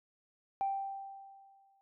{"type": "tone with exponential decay", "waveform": "sine", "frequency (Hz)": 784, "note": "G5", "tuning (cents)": 0, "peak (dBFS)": -28, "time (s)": [0.61, 1.81], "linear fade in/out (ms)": 0, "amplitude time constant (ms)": 260, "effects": ["tanh soft clip ceiling -25 dBFS"]}